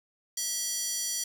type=tone with high-pass filter; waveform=square; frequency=650 Hz; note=E5; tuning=24 cents flat; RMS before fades=-32 dBFS; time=0.37-1.24 s; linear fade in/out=5 ms; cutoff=5700 Hz; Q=1.8; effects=8-bit